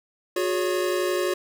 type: tone cluster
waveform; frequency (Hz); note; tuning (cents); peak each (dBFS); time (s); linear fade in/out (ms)
square; 362.3 / 413.9 / 562; F#4 / G#4 / C#5; -36 / -6 / +24; -25 / -31 / -29; 0.36-1.34; 5
effects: none